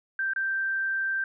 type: tone with dropouts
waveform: sine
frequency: 1568 Hz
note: G6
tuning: in tune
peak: -25 dBFS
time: 0.19-1.24 s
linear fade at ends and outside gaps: 2 ms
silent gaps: 0.335-0.361 s
effects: none